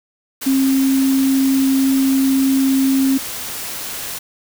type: tone in noise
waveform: sine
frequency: 268.1 Hz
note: C4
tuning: 42 cents sharp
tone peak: -12 dBFS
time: 0.46-3.18 s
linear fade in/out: 10 ms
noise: white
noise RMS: -27 dBFS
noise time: 0.41-4.19 s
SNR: +12 dB
effects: none